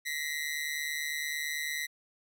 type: ring-modulated tone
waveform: sawtooth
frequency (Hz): 1975.5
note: B6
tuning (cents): 0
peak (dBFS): -26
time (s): 0.05-1.87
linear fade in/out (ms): 20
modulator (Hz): 74.5
effects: none